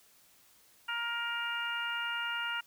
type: harmonic tone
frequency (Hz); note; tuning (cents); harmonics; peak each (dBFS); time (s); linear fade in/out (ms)
470; A#4; +14; 2 / 3 / 4 / 5 / 6; -41 / -35 / -43 / -45 / -38; 0.88-2.61; 10
effects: white hiss -63 dBFS RMS until 2.66 s